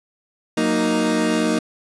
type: chord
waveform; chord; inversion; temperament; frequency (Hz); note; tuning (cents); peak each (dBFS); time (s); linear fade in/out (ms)
30% pulse; D# minor; first; equal; 185 / 233.1 / 311.1; F#3 / A#3 / D#4; 0 / 0 / 0; -23 / -18 / -18; 0.57-1.59; 5
effects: resampled to 24000 Hz